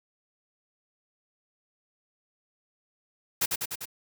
white noise with echo, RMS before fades -25 dBFS, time 3.41-3.46 s, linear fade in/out 10 ms, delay 99 ms, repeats 4, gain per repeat -3 dB, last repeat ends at 3.856 s, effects none

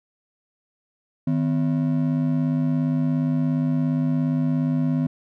triangle ring-modulated tone, 205.2 Hz, G#3, 21 cents flat, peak -14 dBFS, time 1.27-5.07 s, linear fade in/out 5 ms, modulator 48.6 Hz, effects none

